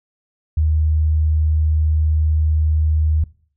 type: tone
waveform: sine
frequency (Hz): 77.6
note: D#2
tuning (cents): -4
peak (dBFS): -13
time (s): 0.57-3.24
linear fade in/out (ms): 5
effects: noise-tail reverb RT60 0.5 s tail -21 dB re dry